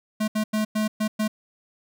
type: tone bursts at uneven times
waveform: square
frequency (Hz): 215.1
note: A3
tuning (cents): -39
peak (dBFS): -22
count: 6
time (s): 0.2-0.28 / 0.35-0.44 / 0.53-0.65 / 0.75-0.88 / 1-1.08 / 1.19-1.28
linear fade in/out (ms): 10
effects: none